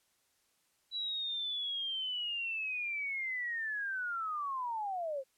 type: linear sweep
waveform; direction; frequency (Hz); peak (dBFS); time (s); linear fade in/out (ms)
sine; down; 3951 to 513; -34; 0.91-5.24; 50
effects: white hiss -74 dBFS RMS until 5.37 s + low-pass 12000 Hz 12 dB/octave